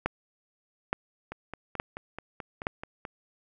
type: two click trains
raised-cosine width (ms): 0.5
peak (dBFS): -22 / -11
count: 9 / 4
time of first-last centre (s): 1.32-3.052 / 0.06-2.669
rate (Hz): 4.62 / 1.15
effects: none